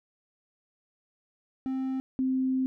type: tone pair in turn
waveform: triangle / sine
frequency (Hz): 263.1 / 260.8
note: C4 / C4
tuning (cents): +10 / -5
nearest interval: unison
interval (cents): 15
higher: first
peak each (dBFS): -26 / -24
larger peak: second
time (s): 1.66-2 / 2.19-2.66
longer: second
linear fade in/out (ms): 0
effects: none